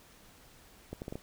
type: accelerating click train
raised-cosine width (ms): 2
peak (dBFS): -25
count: 5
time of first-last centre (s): 0.93-1.155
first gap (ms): 89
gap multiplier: 0.7
effects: pink hiss -58 dBFS RMS until 1.22 s